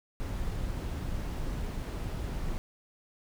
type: noise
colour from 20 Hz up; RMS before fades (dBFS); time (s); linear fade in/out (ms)
brown; -34; 0.2-2.58; 0
effects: none